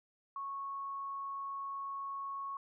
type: tone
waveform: sine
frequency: 1103 Hz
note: C#6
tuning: 9 cents flat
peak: -38 dBFS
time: 0.36-2.57 s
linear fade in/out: 2 ms
effects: none